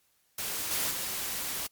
white noise with level steps, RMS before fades -34 / -30 / -34 dBFS, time 0.38-1.67 s, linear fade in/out 5 ms, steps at 0.71 / 0.91 s, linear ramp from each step 2 ms, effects white hiss -70 dBFS RMS until 1.71 s + MP3 96 kbps

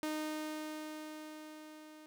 sawtooth tone with level ramp, 308 Hz, D#4, 17 cents flat, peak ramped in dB -31 to -49 dBFS, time 0.03-2.06 s, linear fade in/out 0 ms, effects none

